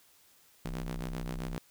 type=ring-modulated tone; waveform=sawtooth; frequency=63 Hz; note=B1; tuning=35 cents sharp; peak=-28 dBFS; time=0.65-1.58 s; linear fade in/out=0 ms; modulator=98.3 Hz; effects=white hiss -63 dBFS RMS until 1.7 s